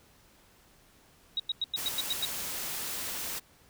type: tone bursts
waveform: sine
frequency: 3817 Hz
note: A#7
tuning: 40 cents sharp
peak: -27 dBFS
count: 8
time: 1.37-2.251 s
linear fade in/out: 2 ms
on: 27 ms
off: 95 ms
type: noise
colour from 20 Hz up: white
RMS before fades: -36 dBFS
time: 1.76-3.4 s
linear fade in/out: 20 ms
effects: pink hiss -61 dBFS RMS until 3.69 s

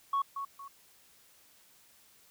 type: tone with echo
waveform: sine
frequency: 1108.7 Hz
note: C#6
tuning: in tune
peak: -25 dBFS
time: 0.13-0.22 s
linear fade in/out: 5 ms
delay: 230 ms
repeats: 2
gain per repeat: -9 dB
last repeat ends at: 0.68 s
effects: tanh soft clip ceiling -24 dBFS + white hiss -62 dBFS RMS until 2.3 s

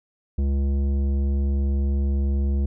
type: tone with tanh clipping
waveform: triangle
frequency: 69.3 Hz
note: C#2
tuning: in tune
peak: -21 dBFS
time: 0.38-2.66 s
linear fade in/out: 5 ms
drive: 16 dB
effects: none

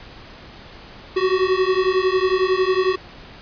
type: beating tone pair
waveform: square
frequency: 368.5 / 379.5 Hz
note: F#4 / F#4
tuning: -7 / +44 cents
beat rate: 11 Hz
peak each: -20 dBFS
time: 1.16-2.96 s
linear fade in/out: 10 ms
effects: pink hiss -41 dBFS RMS until 3.41 s + resampled to 11025 Hz

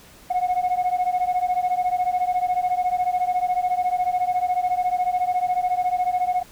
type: beating tone pair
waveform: sine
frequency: 721 / 735 Hz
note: F#5 / F#5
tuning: -45 / -12 cents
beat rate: 14 Hz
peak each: -20 / -21 dBFS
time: 0.3-6.43 s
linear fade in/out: 10 ms
effects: tanh soft clip ceiling -16 dBFS + pink hiss -48 dBFS RMS until 6.51 s

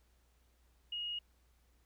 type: tone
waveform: sine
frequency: 2875 Hz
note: F7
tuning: 50 cents sharp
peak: -37 dBFS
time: 0.92-1.19 s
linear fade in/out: 5 ms
effects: added 60 Hz sine -68 dBFS peak until 1.85 s + pink hiss -75 dBFS RMS until 1.85 s

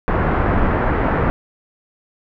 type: low-pass noise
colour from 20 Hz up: pink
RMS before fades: -17 dBFS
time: 0.08-1.3 s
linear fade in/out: 0 ms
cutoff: 1700 Hz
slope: 24 dB/octave
effects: none

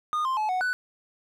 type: tone with pitch steps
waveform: triangle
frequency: 1225 / 1048 / 858 / 739 / 1491 Hz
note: D#6 / C6 / A5 / F#5 / F#6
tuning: -27 / +2 / -44 / -2 / +13 cents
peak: -22 dBFS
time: 0.13-0.73 s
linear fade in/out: 0 ms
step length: 120 ms
effects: none

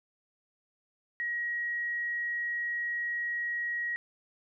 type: tone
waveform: sine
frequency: 1900 Hz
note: A#6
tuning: 33 cents sharp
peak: -30 dBFS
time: 1.2-3.96 s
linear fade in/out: 0 ms
effects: none

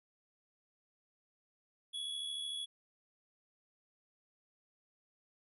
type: tone with amplitude modulation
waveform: square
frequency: 3375 Hz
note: G#7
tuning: 27 cents sharp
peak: -37 dBFS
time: 1.93-2.66 s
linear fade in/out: 20 ms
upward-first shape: sine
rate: 73.3 Hz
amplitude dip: 45%
effects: resampled to 32000 Hz

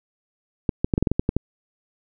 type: clicks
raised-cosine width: 3 ms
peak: -6 dBFS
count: 10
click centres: 0.692 / 0.845 / 0.938 / 0.979 / 1.026 / 1.072 / 1.116 / 1.195 / 1.291 / 1.366 s
effects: none

